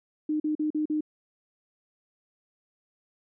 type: tone bursts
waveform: sine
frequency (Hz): 305.4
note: D#4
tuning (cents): -32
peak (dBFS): -24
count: 5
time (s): 0.29-1.008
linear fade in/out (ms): 5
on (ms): 110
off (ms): 42
effects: none